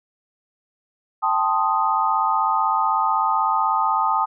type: chord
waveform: sine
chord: A half-diminished seventh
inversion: third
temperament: equal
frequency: 784 / 880 / 1046.5 / 1244.5 Hz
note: G5 / A5 / C6 / Eb6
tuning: 0 / 0 / 0 / 0 cents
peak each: -25 / -21 / -26 / -21 dBFS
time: 1.22-4.26 s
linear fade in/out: 20 ms
effects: none